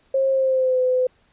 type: tone with pitch glide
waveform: sine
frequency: 536 to 508 Hz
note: C5 to B4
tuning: +42 to +49 cents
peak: -16 dBFS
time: 0.14-1.07 s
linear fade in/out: 5 ms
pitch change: -93 cents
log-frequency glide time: 0.3-0.8 s
effects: pink hiss -61 dBFS RMS until 1.32 s + resampled to 8000 Hz